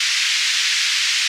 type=band-pass noise; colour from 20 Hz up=pink; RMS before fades=-19 dBFS; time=0-1.28 s; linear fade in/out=5 ms; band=2000 to 6100 Hz; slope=24 dB/octave; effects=none